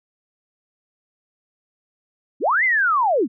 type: linear two-way sweep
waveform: sine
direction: up then down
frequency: 190 to 2119 to 190 Hz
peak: -15 dBFS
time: 2.4-3.28 s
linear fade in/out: 50 ms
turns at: 2.64 s
effects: none